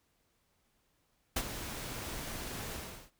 pink noise with ADSR envelope, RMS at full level -30 dBFS, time 1.36-3.11 s, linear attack 7 ms, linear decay 54 ms, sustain -11 dB, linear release 380 ms, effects pink hiss -75 dBFS RMS until 3.19 s

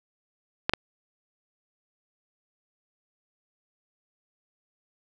clicks, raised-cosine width 0.3 ms, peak -6 dBFS, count 2, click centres 0.695 / 0.736 s, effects none

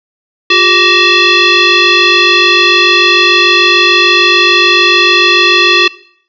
sine tone with frequency modulation, 401.9 Hz, G4, 43 cents sharp, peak -4 dBFS, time 0.5-5.88 s, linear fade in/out 5 ms, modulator 757 Hz, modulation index 5, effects noise-tail reverb RT60 0.6 s tail -20 dB re dry

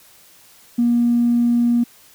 triangle tone with tanh clipping, 238.2 Hz, A#3, 38 cents sharp, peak -13 dBFS, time 0.78-1.84 s, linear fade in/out 10 ms, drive 4 dB, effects white hiss -49 dBFS RMS until 2.14 s

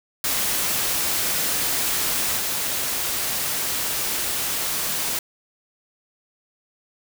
white noise with level steps, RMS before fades -23 / -25 dBFS, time 0.24-5.19 s, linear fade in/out 2 ms, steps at 2.36 s, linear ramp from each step 20 ms, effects none

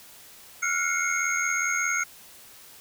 sine tone cluster, 1369 / 1446 / 2130 / 2215 / 6500 Hz, F6 / F#6 / C7 / C#7 / G#8, -35 / -40 / +30 / -2 / -38 cents, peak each -30 dBFS, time 0.62-2.04 s, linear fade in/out 10 ms, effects white hiss -49 dBFS RMS until 2.8 s

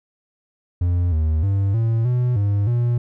triangle tone with pitch steps, 87.9 / 78.4 / 98.5 / 113.8 / 123.7 / 101.3 / 120 Hz, F2 / D#2 / G2 / A#2 / B2 / G#2 / B2, +12 / +14 / +9 / -41 / +3 / -43 / -49 cents, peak -14 dBFS, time 0.81-2.98 s, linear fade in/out 5 ms, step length 310 ms, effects none

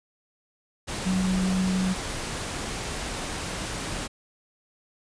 sine tone in noise, 186.8 Hz, F#3, 17 cents sharp, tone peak -22 dBFS, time 1.05-1.94 s, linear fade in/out 20 ms, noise pink, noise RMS -32 dBFS, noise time 0.87-4.08 s, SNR +7 dB, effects resampled to 22050 Hz

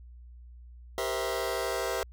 sawtooth chord, C dominant seventh, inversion second, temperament just, 392.4 / 470.9 / 523.3 / 654.1 Hz, G4 / Bb4 / C5 / E5, +2 / +18 / 0 / -14 cents, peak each -31 dBFS, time 0.98-2.03 s, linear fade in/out 0 ms, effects added 60 Hz sine -46 dBFS peak until 2.12 s

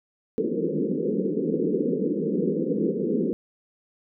white band-pass noise, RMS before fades -25 dBFS, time 0.38-3.33 s, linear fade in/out 0 ms, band 160 to 490 Hz, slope 96 dB/octave, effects none

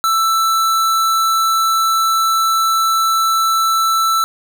square tone, 1325 Hz, E6, 9 cents sharp, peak -13 dBFS, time 0.04-4.24 s, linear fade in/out 0 ms, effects none

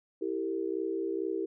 sine chord, E diminished, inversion none, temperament equal with one note detuned, 329.6 / 392 / 456.3 Hz, E4 / G4 / Bb4, 0 / 0 / -37 cents, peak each -34 / -33 / -37 dBFS, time 0.21-1.46 s, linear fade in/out 10 ms, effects none

